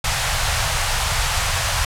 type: band-stop noise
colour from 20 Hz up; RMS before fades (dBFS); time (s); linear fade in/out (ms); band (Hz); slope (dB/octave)
pink; -20; 0.04-1.85; 5; 120 to 680; 24
effects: low-pass 10000 Hz 12 dB/octave